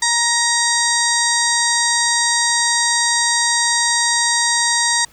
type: harmonic tone with a mistuned harmonic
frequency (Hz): 939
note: A#5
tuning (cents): +12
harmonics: 1 / 2 / 4 / 5 / 6 / 7 / 8 / 9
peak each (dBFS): -22 / -20 / -23 / -22 / -24 / -24 / -25 / -22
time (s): 0.02-5.05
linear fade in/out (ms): 5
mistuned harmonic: 6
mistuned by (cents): +34
effects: pink hiss -49 dBFS RMS until 5.12 s